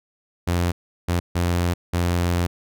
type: tone bursts at uneven times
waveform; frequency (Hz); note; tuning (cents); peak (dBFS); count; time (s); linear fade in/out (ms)
sawtooth; 87.31; F2; 0; -15; 4; 0.47-0.72 / 1.08-1.2 / 1.35-1.74 / 1.93-2.47; 10
effects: none